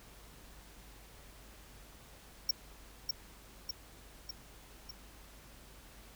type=tone with echo; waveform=square; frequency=5540 Hz; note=F8; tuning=15 cents flat; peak=-26 dBFS; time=2.49-2.51 s; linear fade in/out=5 ms; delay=600 ms; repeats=4; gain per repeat=-4 dB; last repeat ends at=4.91 s; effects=added 50 Hz sine -57 dBFS peak until 6.15 s + pink hiss -57 dBFS RMS until 6.15 s